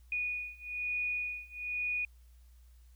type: beating tone pair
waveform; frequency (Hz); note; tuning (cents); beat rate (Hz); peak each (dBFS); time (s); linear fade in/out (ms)
sine; 2463 / 2464.1; D#7 / D#7; -18 / -17; 1.1; -37 / -36; 0.12-2.05; 2
effects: added 60 Hz sine -55 dBFS peak until 2.95 s + white hiss -72 dBFS RMS until 2.95 s